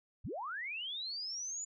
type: linear sweep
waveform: sine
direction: up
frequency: 42.95 to 7040 Hz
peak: -38 dBFS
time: 0.24-1.65 s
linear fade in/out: 10 ms
effects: none